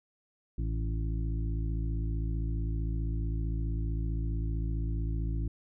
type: harmonic tone with a mistuned harmonic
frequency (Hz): 55.4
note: A1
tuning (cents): +13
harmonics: 1 / 2 / 3 / 5 / 6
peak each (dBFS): -30 / -36 / -40 / -44 / -46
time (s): 0.58-5.48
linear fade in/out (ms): 5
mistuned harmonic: 3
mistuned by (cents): -18
effects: none